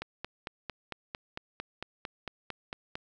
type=click train; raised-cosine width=0.3 ms; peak=-20 dBFS; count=14; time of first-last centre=0.02-2.955 s; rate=4.43 Hz; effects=none